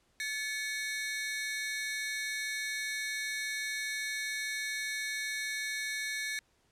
sawtooth ring-modulated tone, 1975.5 Hz, B6, in tune, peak -27 dBFS, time 0.2-6.39 s, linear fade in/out 0 ms, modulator 248 Hz, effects pink hiss -71 dBFS RMS until 6.71 s + low-pass 10000 Hz 12 dB/octave

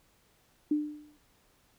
sine tone with exponential decay, 299 Hz, D4, 31 cents sharp, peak -22 dBFS, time 0.71-1.17 s, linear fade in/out 5 ms, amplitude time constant 100 ms, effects pink hiss -67 dBFS RMS until 1.78 s

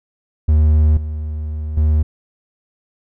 triangle tone with level steps, 76.6 Hz, D#2, 27 cents flat, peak -7 / -19 / -9 dBFS, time 0.48-2.03 s, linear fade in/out 10 ms, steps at 0.97 / 1.77 s, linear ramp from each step 2 ms, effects none

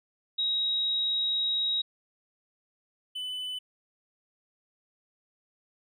sine / triangle tone pair in turn, 3809 / 3004 Hz, A#7 / F#7, +37 / +26 cents, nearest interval major third, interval 411 cents, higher first, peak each -25 / -31 dBFS, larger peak first, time 0.38-1.82 / 3.15-3.59 s, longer first, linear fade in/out 10 ms, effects none

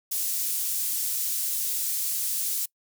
pink high-pass noise, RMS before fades -28 dBFS, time 0.11-2.66 s, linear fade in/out 10 ms, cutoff 8800 Hz, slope 12 dB/octave, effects noise-tail reverb RT60 0.1 s tail -24 dB re dry

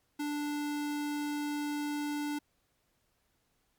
square tone, 293.7 Hz, D4, in tune, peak -33 dBFS, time 0.19-2.39 s, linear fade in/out 10 ms, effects pink hiss -75 dBFS RMS until 3.78 s + MP3 96 kbps

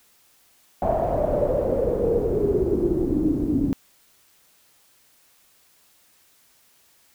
pink noise with low-pass filter sweep, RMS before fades -22 dBFS, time 0.82-3.73 s, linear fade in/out 0 ms, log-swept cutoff 710 to 270 Hz, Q 8.8, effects white hiss -59 dBFS RMS until 7.14 s

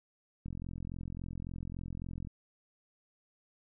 click train, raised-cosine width 5 ms, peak -29 dBFS, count 80, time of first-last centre 0.46-2.272 s, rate 43.6 Hz, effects none

